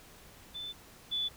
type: tone pair in turn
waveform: sine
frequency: 3520 / 3468 Hz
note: A7 / A7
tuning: 0 / -26 cents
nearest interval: unison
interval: 26 cents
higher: first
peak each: -38 / -30 dBFS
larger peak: second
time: 0.54-0.73 / 1.11-1.29 s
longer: first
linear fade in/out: 20 ms
effects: pink hiss -55 dBFS RMS until 1.36 s